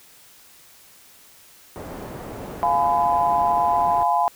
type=low-pass noise; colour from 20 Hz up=white; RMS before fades=-35 dBFS; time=1.76-4.03 s; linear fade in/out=0 ms; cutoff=650 Hz; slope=12 dB/octave
type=chord; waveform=sine; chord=F diminished; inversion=none; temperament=just; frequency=698.5 / 838.1 / 1005.8 Hz; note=F5 / Ab5 / Cb6; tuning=0 / +16 / +31 cents; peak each=-21 dBFS; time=2.63-4.28 s; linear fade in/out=0 ms
effects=white hiss -50 dBFS RMS until 4.35 s